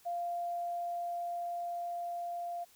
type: tone with level ramp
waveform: sine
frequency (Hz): 695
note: F5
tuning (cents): -9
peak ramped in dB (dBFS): -33 to -36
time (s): 0.05-2.65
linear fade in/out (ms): 20
effects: white hiss -63 dBFS RMS until 2.75 s